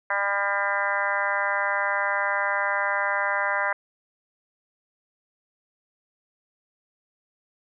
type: harmonic tone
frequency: 200 Hz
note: G3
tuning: 35 cents sharp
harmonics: 3 / 4 / 5 / 6 / 7 / 8 / 9 / 10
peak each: -31 / -32 / -29 / -33 / -32 / -28 / -31 / -31 dBFS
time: 0.1-3.73 s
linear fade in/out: 5 ms
effects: none